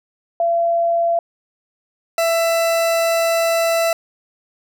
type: tone pair in turn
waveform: sine / 40% pulse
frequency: 679 / 665.4 Hz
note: F5 / E5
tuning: -49 / +16 cents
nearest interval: unison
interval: 35 cents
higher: first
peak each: -14 dBFS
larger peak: neither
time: 0.4-1.19 / 2.18-3.93 s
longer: second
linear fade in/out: 2 ms
effects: none